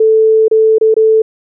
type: tone with dropouts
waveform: sine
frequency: 440 Hz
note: A4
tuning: in tune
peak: -5 dBFS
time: 0-1.22 s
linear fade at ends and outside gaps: 5 ms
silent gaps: 0.482-0.512 / 0.784-0.811 / 0.942-0.965 s
effects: none